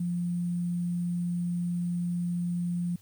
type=tone with sample-and-hold; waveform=sine; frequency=174.61 Hz; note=F3; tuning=in tune; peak=-27 dBFS; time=0-2.96 s; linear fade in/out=5 ms; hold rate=8820 Hz; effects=added 99 Hz sine -58 dBFS peak until 3.01 s + white hiss -62 dBFS RMS until 3.01 s